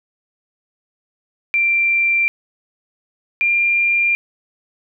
sine tone pair in turn, 2361 / 2391 Hz, D7 / D7, +9 / +30 cents, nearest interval unison, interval 21 cents, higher second, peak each -13 dBFS, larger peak neither, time 1.54-2.28 / 3.41-4.15 s, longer neither, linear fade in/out 0 ms, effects none

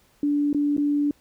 sine tone with dropouts, 290.5 Hz, D4, 19 cents flat, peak -19 dBFS, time 0.23-1.11 s, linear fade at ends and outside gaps 2 ms, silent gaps 0.53-0.546 / 0.767-0.779 s, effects pink hiss -61 dBFS RMS until 1.2 s

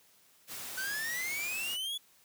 white noise, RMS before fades -42 dBFS, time 0.47-1.78 s, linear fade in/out 50 ms
45% pulse exponential sweep, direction up, 1500 to 3441 Hz, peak -34 dBFS, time 0.77-1.98 s, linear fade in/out 10 ms
effects white hiss -64 dBFS RMS until 2.24 s + high-pass 80 Hz 12 dB/octave

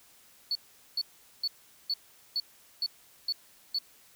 triangle tone bursts, 4435 Hz, C#8, in tune, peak -24 dBFS, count 8, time 0.51-3.786 s, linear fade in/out 2 ms, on 42 ms, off 420 ms, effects tanh soft clip ceiling -24 dBFS + white hiss -59 dBFS RMS until 4.15 s

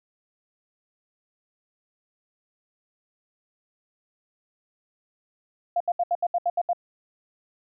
sine tone bursts, 698.5 Hz, F5, in tune, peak -20 dBFS, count 9, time 5.76-6.732 s, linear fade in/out 5 ms, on 44 ms, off 72 ms, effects none

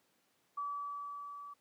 sine tone with level ramp, 1149 Hz, D6, 38 cents flat, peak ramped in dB -35 to -46 dBFS, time 0.57-1.54 s, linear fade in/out 10 ms, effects pink hiss -74 dBFS RMS until 1.6 s + high-pass 200 Hz 12 dB/octave

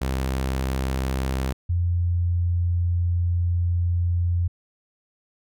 sawtooth / sine tone pair in turn, 65.8 / 87.14 Hz, C2 / F2, +10 / -3 cents, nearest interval perfect fourth, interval 487 cents, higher second, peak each -19 dBFS, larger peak neither, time 0.01-1.53 / 1.69-4.48 s, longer second, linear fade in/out 10 ms, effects none

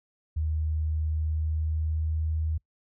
sine tone with pitch glide, 77.9 to 78.9 Hz, D#2 to D#2, +3 to +25 cents, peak -25 dBFS, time 0.36-2.58 s, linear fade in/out 10 ms, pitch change +22 cents, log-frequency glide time 1.07-2.3 s, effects noise-tail reverb RT60 0.1 s tail -24 dB re dry

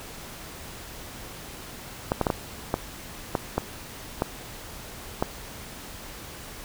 clicks, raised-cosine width 1 ms, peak -8 dBFS, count 9, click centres 2.119 / 2.213 / 2.268 / 2.302 / 2.741 / 3.352 / 3.58 / 4.221 / 5.225 s, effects pink hiss -41 dBFS RMS until 6.64 s

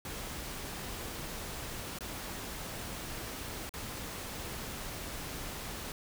pink noise with dropouts, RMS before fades -41 dBFS, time 0.05-5.92 s, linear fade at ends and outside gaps 1 ms, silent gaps 1.987-2.007 / 3.693-3.738 s, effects none

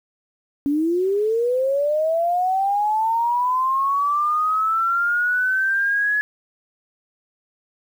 sine linear sweep, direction up, 277.2 to 1700 Hz, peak -17 dBFS, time 0.66-6.21 s, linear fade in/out 0 ms, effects 8-bit

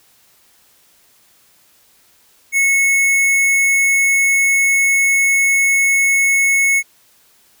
square tone, 2195 Hz, C#7, 18 cents flat, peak -12 dBFS, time 2.52-6.83 s, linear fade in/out 50 ms, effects white hiss -53 dBFS RMS until 7.6 s

